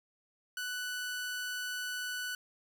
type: tone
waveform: sawtooth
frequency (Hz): 1487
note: F#6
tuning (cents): +8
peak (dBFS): -32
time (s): 0.57-2.35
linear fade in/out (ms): 2
effects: none